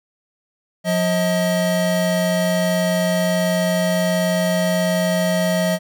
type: tone pair together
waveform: square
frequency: 178.48 / 634 Hz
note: F3 / D#5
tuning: +38 / +32 cents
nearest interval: octave + minor seventh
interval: 2194 cents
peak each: -20 dBFS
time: 0.84-5.79 s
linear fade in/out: 50 ms
effects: none